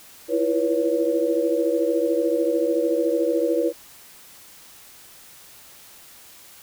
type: tone cluster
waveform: sine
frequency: 327.8 / 341.4 / 487.3 / 558 Hz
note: E4 / F4 / B4 / C#5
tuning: -10 / -39 / -23 / +11 cents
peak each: -25 / -26 / -22 / -25 dBFS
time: 0.28-3.73 s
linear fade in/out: 50 ms
effects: white hiss -47 dBFS RMS until 6.62 s